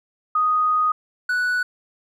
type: tone pair in turn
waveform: sine / triangle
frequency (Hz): 1244.5 / 1479.2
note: D#6 / F#6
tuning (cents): 0 / -1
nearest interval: minor third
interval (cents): 299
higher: second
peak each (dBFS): -16 / -17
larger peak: first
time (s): 0.35-0.92 / 1.29-1.63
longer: first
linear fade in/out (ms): 5
effects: none